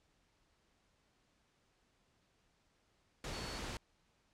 sine tone in noise, 4435 Hz, C#8, in tune, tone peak -50 dBFS, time 3.33-3.58 s, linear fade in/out 2 ms, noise pink, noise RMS -43 dBFS, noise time 3.24-3.77 s, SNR -10 dB, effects pink hiss -75 dBFS RMS until 4.33 s + low-pass 7000 Hz 12 dB/octave

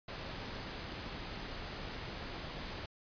pink noise, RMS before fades -43 dBFS, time 0.08-2.86 s, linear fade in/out 5 ms, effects resampled to 11025 Hz

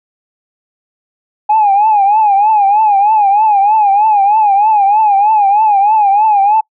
sine tone with vibrato, 830 Hz, G#5, 1 cent flat, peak -5 dBFS, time 1.49-6.61 s, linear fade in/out 10 ms, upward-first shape triangle, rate 3.2 Hz, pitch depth 120 cents each way, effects noise-tail reverb RT60 0.1 s tail -26 dB re dry + tanh soft clip ceiling -2 dBFS

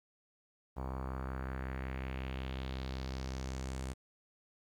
sawtooth tone with low-pass filter sweep, 65.41 Hz, C2, in tune, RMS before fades -40 dBFS, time 0.76-3.94 s, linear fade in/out 20 ms, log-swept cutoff 950 to 8900 Hz, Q 2.4, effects 11-bit

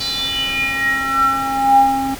square tone with band-pass filter sweep, 269.8 Hz, C#4, 47 cents flat, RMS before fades -17 dBFS, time 0-2.15 s, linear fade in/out 10 ms, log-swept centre 4400 to 560 Hz, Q 8.7, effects pink hiss -32 dBFS RMS until 2.19 s

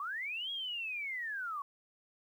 sine linear two-way sweep, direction up then down, 1092 to 3322 to 1092 Hz, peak -36 dBFS, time 0-1.62 s, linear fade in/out 2 ms, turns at 0.51 s, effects 11-bit

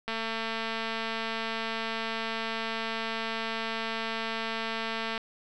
click train, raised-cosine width 0.3 ms, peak -17 dBFS, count 1148, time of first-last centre 0.08-5.178 s, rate 225 Hz, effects none

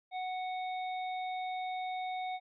harmonic tone, 740 Hz, F#5, in tune, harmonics 1 / 3 / 5, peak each -35 / -45 / -49 dBFS, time 0.11-2.4 s, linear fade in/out 50 ms, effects none

